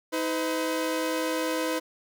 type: tone pair together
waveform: sawtooth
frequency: 318 / 507 Hz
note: D#4 / B4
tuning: +38 / +45 cents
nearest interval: minor sixth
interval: 807 cents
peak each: -25 dBFS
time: 0.12-1.8 s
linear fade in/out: 20 ms
effects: none